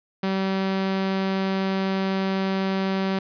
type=tone; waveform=sawtooth; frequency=192 Hz; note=G3; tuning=36 cents flat; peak=-18 dBFS; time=0.23-3.19 s; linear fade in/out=5 ms; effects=resampled to 11025 Hz + 10-bit